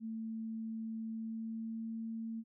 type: tone with pitch glide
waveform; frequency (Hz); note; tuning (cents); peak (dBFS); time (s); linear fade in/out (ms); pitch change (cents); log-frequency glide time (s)
sine; 223.2 to 225.4; A3 to A3; +25 to +42; -38; 0-2.44; 50; +17; 1.09-1.86
effects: none